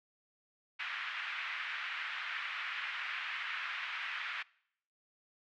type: band-pass noise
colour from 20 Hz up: pink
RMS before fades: -40 dBFS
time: 0.79-4.43 s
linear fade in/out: 10 ms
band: 1400 to 2800 Hz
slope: 24 dB/octave
effects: noise-tail reverb RT60 0.7 s tail -24 dB re dry